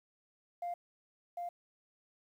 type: tone with echo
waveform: sine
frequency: 698.5 Hz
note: F5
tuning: in tune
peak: -34 dBFS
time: 0.62-0.74 s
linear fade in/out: 5 ms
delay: 750 ms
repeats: 1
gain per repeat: -2 dB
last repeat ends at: 1.49 s
effects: tanh soft clip ceiling -33 dBFS + 11-bit